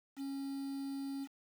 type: tone with quantisation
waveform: triangle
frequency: 274.6 Hz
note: C#4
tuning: 16 cents flat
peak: -36 dBFS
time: 0.16-1.28 s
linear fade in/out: 50 ms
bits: 9
effects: none